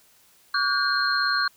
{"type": "tone cluster", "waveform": "sine", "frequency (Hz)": [1139, 1449, 1586, 4209], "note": ["C#6", "F#6", "G6", "C8"], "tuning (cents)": [47, -37, 20, 9], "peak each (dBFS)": -26, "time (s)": [0.54, 1.48], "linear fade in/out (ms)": 5, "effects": ["white hiss -58 dBFS RMS until 1.56 s"]}